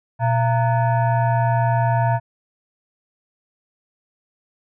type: tone with frequency modulation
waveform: sine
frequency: 120 Hz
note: B2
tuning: 49 cents flat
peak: -15 dBFS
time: 0.19-2.2 s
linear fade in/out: 50 ms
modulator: 801 Hz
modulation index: 0.99
effects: none